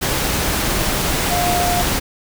sine tone in noise, 707 Hz, F5, 21 cents sharp, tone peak -18 dBFS, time 1.3-1.83 s, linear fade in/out 20 ms, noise pink, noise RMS -19 dBFS, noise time 0.01-2 s, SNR -2 dB, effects none

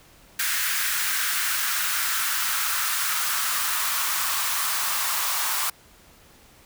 white noise with high-pass filter sweep, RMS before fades -25 dBFS, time 0.39-5.7 s, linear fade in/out 5 ms, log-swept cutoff 1600 to 1000 Hz, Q 2.8, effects pink hiss -53 dBFS RMS until 6.65 s

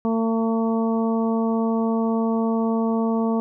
harmonic tone, 225.9 Hz, A3, 46 cents sharp, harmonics 1 / 2 / 3 / 4 / 5, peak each -20 / -26 / -30 / -32 / -34 dBFS, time 0.05-3.4 s, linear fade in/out 0 ms, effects none

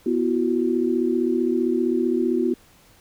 sine chord, B suspended fourth, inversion none, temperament equal with one note detuned, 246.9 / 334.6 / 370 Hz, B3 / E4 / F#4, 0 / +26 / 0 cents, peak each -23 dBFS, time 0.06-2.54 s, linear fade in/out 5 ms, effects pink hiss -54 dBFS RMS until 3 s

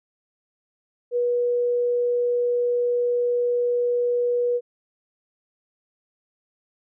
sine tone, 484.9 Hz, B4, 32 cents flat, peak -19 dBFS, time 1.11-4.61 s, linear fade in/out 50 ms, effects none

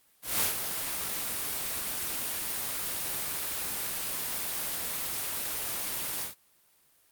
white noise with ADSR envelope, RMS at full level -25 dBFS, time 0.22-6.35 s, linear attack 200 ms, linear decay 120 ms, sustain -8 dB, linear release 130 ms, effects white hiss -65 dBFS RMS until 7.11 s + Opus 32 kbps

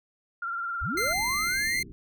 sine tone with vibrato, 1378 Hz, F6, 24 cents flat, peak -29 dBFS, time 0.42-1.13 s, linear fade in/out 5 ms, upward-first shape triangle, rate 19 Hz, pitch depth 60 cents each way
sine linear sweep, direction up, 31.79 to 2061 Hz, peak -30 dBFS, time 0.81-1.8 s, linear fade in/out 10 ms
pink low-pass noise, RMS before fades -43 dBFS, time 0.94-1.92 s, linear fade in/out 0 ms, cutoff 410 Hz, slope 96 dB/octave
sawtooth tone with pitch glide, 2084 to 2100 Hz, C7 to C7, -7 to +6 cents, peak -23 dBFS, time 0.97-1.83 s, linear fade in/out 5 ms, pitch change +13 cents, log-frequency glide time 1.43-1.56 s
effects none

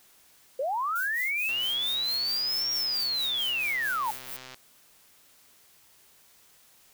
sine linear two-way sweep, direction up then down, 493.9 to 5620 to 817 Hz, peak -26 dBFS, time 0.59-4.11 s, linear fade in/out 5 ms, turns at 2.72 s
violet noise with tremolo, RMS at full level -38 dBFS, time 0.95-4.37 s, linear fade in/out 10 ms, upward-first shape sine, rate 4.5 Hz, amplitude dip 75%
click train, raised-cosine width 0.2 ms, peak -26 dBFS, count 395, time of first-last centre 1.49-4.544 s, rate 129 Hz
effects white hiss -59 dBFS RMS until 6.93 s

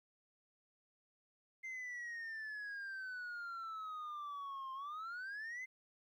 sine exponential two-way sweep, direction down then up, 2093 to 1051 to 2093 Hz, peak -40 dBFS, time 1.63-5.66 s, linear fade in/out 20 ms, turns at 4.73 s, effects tanh soft clip ceiling -42 dBFS + 13-bit

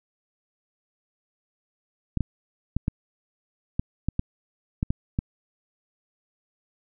clicks, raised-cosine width 5 ms, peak -11 dBFS, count 10, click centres 2.173 / 2.207 / 2.766 / 2.881 / 3.795 / 4.086 / 4.194 / 4.829 / 4.905 / 5.189 s, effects none

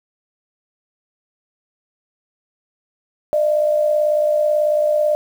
sine tone pair together, 601.1 / 659.3 Hz, D5 / E5, +40 / 0 cents, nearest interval major second, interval 160 cents, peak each -14 / -23 dBFS, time 3.33-5.15 s, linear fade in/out 0 ms, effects 7-bit

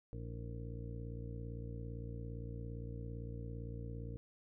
harmonic tone with a mistuned harmonic, 57.6 Hz, A#1, 20 cents flat, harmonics 1 / 2 / 3 / 4 / 5 / 6 / 8 / 9, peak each -46 / -45 / -53 / -56 / -55 / -60 / -53 / -63 dBFS, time 0.13-4.17 s, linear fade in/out 0 ms, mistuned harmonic 6, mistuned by -100 cents, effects none

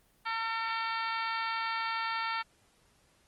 harmonic tone, 452.6 Hz, A4, 49 cents sharp, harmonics 2 / 3 / 4 / 5 / 6 / 7 / 8 / 9 / 10, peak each -36 / -35 / -39 / -40 / -45 / -47 / -47 / -50 / -46 dBFS, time 0.25-2.43 s, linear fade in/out 20 ms, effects pink hiss -67 dBFS RMS until 3.27 s + Opus 24 kbps

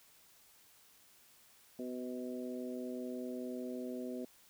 harmonic tone with a mistuned harmonic, 125.1 Hz, B2, 23 cents sharp, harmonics 2 / 3 / 4 / 5, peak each -41 / -45 / -47 / -49 dBFS, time 1.79-4.25 s, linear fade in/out 2 ms, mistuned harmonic 5, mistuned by +17 cents, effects white hiss -64 dBFS RMS until 4.49 s

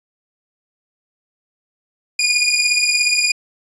20% pulse beating tone pair, 2431 / 2448 Hz, D#7 / D#7, -41 / -29 cents, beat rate 17 Hz, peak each -12 dBFS, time 2.19-3.32 s, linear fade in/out 5 ms, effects resampled to 22050 Hz

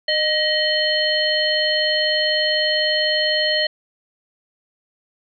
harmonic tone with a mistuned harmonic, 612 Hz, D#5, 29 cents flat, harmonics 1 / 3 / 5 / 7, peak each -22 / -22 / -22 / -22 dBFS, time 0.08-3.67 s, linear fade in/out 5 ms, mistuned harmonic 3, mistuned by +52 cents, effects none

